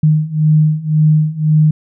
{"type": "beating tone pair", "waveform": "sine", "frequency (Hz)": [153.1, 155], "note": ["D#3", "D#3"], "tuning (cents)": [-28, -6], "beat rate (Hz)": 1.9, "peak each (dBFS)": [-13, -11], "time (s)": [0.03, 1.71], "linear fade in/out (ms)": 5, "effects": []}